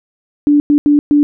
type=tone bursts at uneven times; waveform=sine; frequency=292.3 Hz; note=D4; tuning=8 cents flat; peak=-6 dBFS; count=4; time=0.47-0.6 / 0.7-0.78 / 0.86-0.99 / 1.11-1.23 s; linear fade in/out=0 ms; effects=none